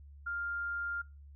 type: tone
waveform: sine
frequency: 1400 Hz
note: F6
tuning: 4 cents sharp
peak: -34 dBFS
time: 0.26-1.02 s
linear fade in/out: 10 ms
effects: noise-tail reverb RT60 0.3 s tail -26 dB re dry + added 71 Hz sine -50 dBFS peak until 1.35 s